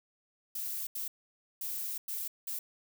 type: noise bursts at uneven times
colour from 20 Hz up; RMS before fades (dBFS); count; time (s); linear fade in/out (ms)
violet; -37; 5; 0.55-0.87 / 0.95-1.08 / 1.61-1.98 / 2.08-2.28 / 2.47-2.59; 5
effects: none